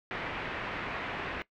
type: low-pass noise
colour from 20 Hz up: white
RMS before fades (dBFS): -37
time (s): 0.11-1.42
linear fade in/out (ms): 0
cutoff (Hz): 2400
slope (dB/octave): 24
effects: noise-tail reverb RT60 0.1 s tail -19 dB re dry